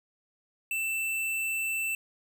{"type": "tone", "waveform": "square", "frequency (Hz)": 2664, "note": "E7", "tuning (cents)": 18, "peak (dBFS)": -29, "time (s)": [0.71, 1.95], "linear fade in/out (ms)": 2, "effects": []}